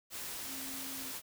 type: tone in noise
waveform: sine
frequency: 267.4 Hz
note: C4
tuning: 38 cents sharp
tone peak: -48 dBFS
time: 0.45-1.14 s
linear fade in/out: 50 ms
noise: white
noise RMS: -42 dBFS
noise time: 0.1-1.22 s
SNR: -9 dB
effects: none